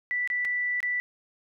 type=tone with dropouts; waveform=sine; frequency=1971 Hz; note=B6; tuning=4 cents flat; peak=-25 dBFS; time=0.11-1 s; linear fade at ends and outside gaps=0 ms; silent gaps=0.275-0.301 / 0.449-0.452 / 0.804-0.829 s; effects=none